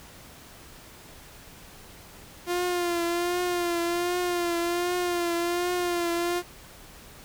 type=tone with vibrato; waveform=sawtooth; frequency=349.2 Hz; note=F4; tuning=in tune; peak=-21 dBFS; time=2.46-6.43 s; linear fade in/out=50 ms; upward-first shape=triangle; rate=1.3 Hz; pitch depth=48 cents each way; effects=pink hiss -48 dBFS RMS until 7.24 s